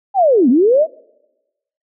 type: linear two-way sweep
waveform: sine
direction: down then up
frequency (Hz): 823 to 225.7 to 668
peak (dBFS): -8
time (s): 0.14-0.87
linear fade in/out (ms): 50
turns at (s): 0.49
effects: noise-tail reverb RT60 1.0 s tail -25 dB re dry